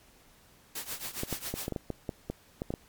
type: noise with tremolo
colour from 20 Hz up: white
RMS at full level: -35 dBFS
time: 0.75-1.69 s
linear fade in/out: 5 ms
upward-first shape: triangle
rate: 7.3 Hz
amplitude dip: 90%
type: clicks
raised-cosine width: 2 ms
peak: -19 dBFS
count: 12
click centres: 1.234 / 1.327 / 1.54 / 1.681 / 1.723 / 1.762 / 1.903 / 2.092 / 2.3 / 2.619 / 2.705 / 2.739 s
effects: pink hiss -60 dBFS RMS until 2.88 s + MP3 96 kbps

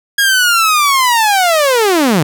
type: linear sweep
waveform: sawtooth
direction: down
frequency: 1651 to 138.59 Hz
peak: -5 dBFS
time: 0.18-2.23 s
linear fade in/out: 5 ms
effects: none

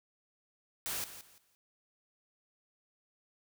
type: noise with echo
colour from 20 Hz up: white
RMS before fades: -37 dBFS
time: 0.86-1.04 s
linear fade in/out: 0 ms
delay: 170 ms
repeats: 3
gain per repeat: -12 dB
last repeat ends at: 1.55 s
effects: none

